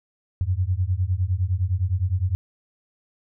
sine beating tone pair, 87.31 / 97.11 Hz, F2 / G2, 0 / -16 cents, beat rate 9.8 Hz, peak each -23 dBFS, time 0.41-2.35 s, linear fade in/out 0 ms, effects none

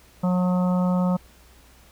harmonic tone, 181.1 Hz, F#3, 37 cents flat, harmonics 1 / 3 / 4 / 5 / 6 / 7, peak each -19 / -29 / -36 / -34 / -39 / -36 dBFS, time 0.23-1.17 s, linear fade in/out 10 ms, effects added 60 Hz sine -54 dBFS peak until 1.91 s + pink hiss -54 dBFS RMS until 1.91 s

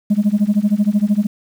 sine tone with tremolo, 207.2 Hz, G#3, 4 cents flat, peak -7 dBFS, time 0.1-1.27 s, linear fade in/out 10 ms, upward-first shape sine, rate 13 Hz, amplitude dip 95%, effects tanh soft clip ceiling -8 dBFS + 7-bit

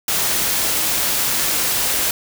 white noise, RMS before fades -19 dBFS, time 0.08-2.11 s, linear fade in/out 2 ms, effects none

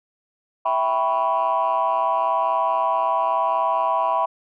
sine chord, C# half-diminished seventh, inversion first, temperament equal, 659.3 / 784 / 987.8 / 1108.7 Hz, E5 / G5 / B5 / C#6, 0 / 0 / 0 / 0 cents, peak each -23 / -24 / -20 / -25 dBFS, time 0.65-4.26 s, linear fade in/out 10 ms, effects tanh soft clip ceiling -12 dBFS

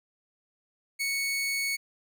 sawtooth tone, 2217 Hz, C#7, in tune, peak -24 dBFS, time 0.99-1.77 s, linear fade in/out 20 ms, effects none

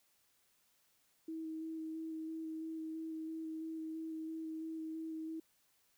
sine tone with vibrato, 320 Hz, D#4, 49 cents sharp, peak -40 dBFS, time 1.28-5.4 s, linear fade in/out 5 ms, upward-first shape square, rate 3 Hz, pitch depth 11 cents each way, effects white hiss -74 dBFS RMS until 5.97 s

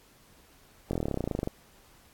slowing click train, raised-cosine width 2 ms, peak -16 dBFS, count 19, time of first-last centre 0.91-1.474 s, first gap 22 ms, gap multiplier 1.04, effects pink hiss -59 dBFS RMS until 2.13 s + AAC 64 kbps

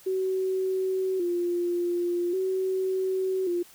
sine tone with vibrato, 363.2 Hz, F#4, 32 cents flat, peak -24 dBFS, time 0.06-3.63 s, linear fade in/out 10 ms, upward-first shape square, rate 0.44 Hz, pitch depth 65 cents each way, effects white hiss -53 dBFS RMS until 3.74 s

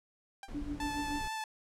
sawtooth tone with exponential decay, 791 Hz, G5, 15 cents sharp, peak -37 dBFS, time 0.43-0.54 s, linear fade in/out 2 ms, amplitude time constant 22 ms
brown noise, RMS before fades -43 dBFS, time 0.48-1.28 s, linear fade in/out 5 ms
sine tone with tremolo, 291.2 Hz, D4, 15 cents flat, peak -33 dBFS, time 0.54-1.21 s, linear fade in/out 10 ms, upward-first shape triangle, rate 7.1 Hz, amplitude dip 90%
sawtooth tone with vibrato, 876 Hz, A5, 8 cents flat, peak -32 dBFS, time 0.8-1.44 s, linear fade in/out 2 ms, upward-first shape triangle, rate 6.1 Hz, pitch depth 16 cents each way
effects low-pass 10000 Hz 12 dB/octave

